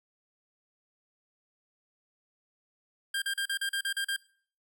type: tone bursts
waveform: 25% pulse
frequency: 1597 Hz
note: G6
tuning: 32 cents sharp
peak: -25 dBFS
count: 9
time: 3.14-4.164 s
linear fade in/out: 5 ms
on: 80 ms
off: 38 ms
effects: noise-tail reverb RT60 0.5 s tail -21 dB re dry